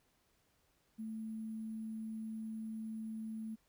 sine tone with sample-and-hold, 220.2 Hz, A3, 2 cents sharp, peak -40 dBFS, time 0.98-3.56 s, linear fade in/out 20 ms, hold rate 11025 Hz, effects pink hiss -75 dBFS RMS until 3.68 s

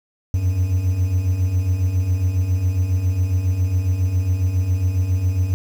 triangle beating tone pair, 86.4 / 93.7 Hz, F2 / F#2, -18 / +22 cents, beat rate 7.3 Hz, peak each -22 / -15 dBFS, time 0.34-5.54 s, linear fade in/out 0 ms, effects 7-bit

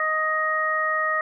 harmonic tone, 625 Hz, D#5, 8 cents sharp, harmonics 1 / 2 / 3, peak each -29 / -24 / -24 dBFS, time 0-1.21 s, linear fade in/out 2 ms, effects none

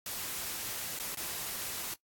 white noise with dropouts, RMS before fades -38 dBFS, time 0.06-1.94 s, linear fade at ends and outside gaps 2 ms, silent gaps 0.99-0.997 / 1.149-1.171 s, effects noise-tail reverb RT60 0.1 s tail -18 dB re dry + AAC 64 kbps

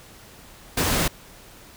pink noise, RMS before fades -22 dBFS, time 0.77-1.08 s, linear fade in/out 5 ms, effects pink hiss -47 dBFS RMS until 1.76 s

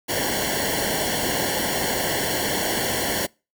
pink noise with comb filter, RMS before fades -24 dBFS, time 0.08-3.27 s, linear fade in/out 20 ms, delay 0.8 ms, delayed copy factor -0.9, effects noise-tail reverb RT60 0.3 s tail -26 dB re dry

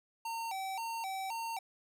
square tone with vibrato, 838 Hz, G#5, 15 cents sharp, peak -37 dBFS, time 0.25-1.59 s, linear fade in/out 5 ms, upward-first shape square, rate 1.9 Hz, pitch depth 150 cents each way, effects none

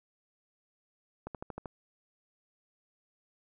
click train, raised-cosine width 1 ms, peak -25 dBFS, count 6, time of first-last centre 1.27-1.658 s, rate 12.9 Hz, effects none

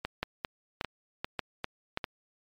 two click trains, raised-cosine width 0.3 ms, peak -14 / -16 dBFS, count 4 / 6, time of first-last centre 0.23-1.974 / 0.05-2.042 s, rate 1.72 / 2.51 Hz, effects MP3 96 kbps

